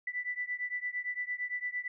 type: beating tone pair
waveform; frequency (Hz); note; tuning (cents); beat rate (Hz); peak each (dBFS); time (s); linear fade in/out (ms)
sine; 1975.5 / 1984.3; B6 / B6; 0 / +8; 8.8; -36 / -37; 0.07-1.88; 5
effects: none